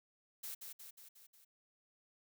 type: noise with echo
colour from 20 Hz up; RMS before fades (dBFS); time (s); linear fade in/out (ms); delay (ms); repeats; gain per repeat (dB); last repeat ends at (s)
blue; -45; 0.43-0.55; 10; 180; 5; -4; 1.45
effects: none